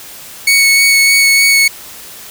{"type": "tone with vibrato", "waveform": "sawtooth", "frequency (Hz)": 2217, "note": "C#7", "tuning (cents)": 0, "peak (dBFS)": -3, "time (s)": [0.47, 1.68], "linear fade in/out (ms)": 5, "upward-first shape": "sine", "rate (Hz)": 3.3, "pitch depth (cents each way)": 10, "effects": ["white hiss -32 dBFS RMS until 2.3 s"]}